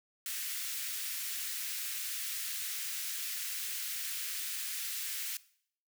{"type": "high-pass noise", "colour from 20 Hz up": "white", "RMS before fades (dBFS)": -38, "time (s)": [0.26, 5.37], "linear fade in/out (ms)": 2, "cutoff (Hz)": 1600, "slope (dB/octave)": 24, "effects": ["noise-tail reverb RT60 0.6 s tail -19 dB re dry"]}